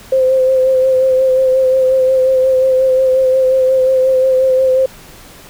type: tone with vibrato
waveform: sine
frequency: 521 Hz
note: C5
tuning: 7 cents flat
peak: -8 dBFS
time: 0.12-4.86 s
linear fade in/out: 5 ms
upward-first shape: sine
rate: 5.6 Hz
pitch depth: 24 cents each way
effects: pink hiss -38 dBFS RMS until 5.49 s